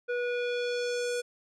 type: tone with low-pass filter sweep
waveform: square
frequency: 486.4 Hz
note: B4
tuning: 26 cents flat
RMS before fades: -31 dBFS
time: 0.08-1.22 s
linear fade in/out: 20 ms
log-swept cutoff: 1800 to 9200 Hz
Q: 1.6
effects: none